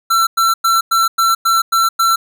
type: tone bursts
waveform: square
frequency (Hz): 1346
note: E6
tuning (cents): +36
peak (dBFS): -11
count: 8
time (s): 0.1-2.16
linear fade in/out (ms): 10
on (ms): 170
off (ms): 100
effects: none